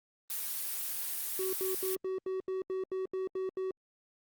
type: noise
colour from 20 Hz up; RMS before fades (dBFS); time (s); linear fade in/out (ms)
blue; -36; 0.3-1.95; 0
type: tone bursts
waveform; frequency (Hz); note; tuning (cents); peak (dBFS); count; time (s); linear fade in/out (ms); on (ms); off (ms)
triangle; 377; F#4; +32; -30; 11; 1.39-3.71; 2; 140; 78
effects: Opus 32 kbps